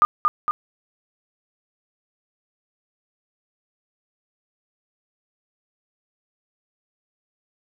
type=tone with echo; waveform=sine; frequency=1214 Hz; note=D#6; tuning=43 cents flat; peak=-10 dBFS; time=0.02-0.05 s; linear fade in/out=0 ms; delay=230 ms; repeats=2; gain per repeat=-4 dB; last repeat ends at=0.51 s; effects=none